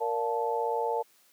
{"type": "chord", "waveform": "sine", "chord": "Bb major seventh", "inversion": "none", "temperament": "just", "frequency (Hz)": [466.2, 582.7, 699.2, 874.1], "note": ["Bb4", "D5", "F5", "A5"], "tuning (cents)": [0, -14, 2, -12], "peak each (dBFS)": [-30, -36, -36, -30], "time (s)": [0, 1.03], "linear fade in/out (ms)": 20, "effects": ["white hiss -63 dBFS RMS until 1.32 s", "high-pass 200 Hz 12 dB/octave"]}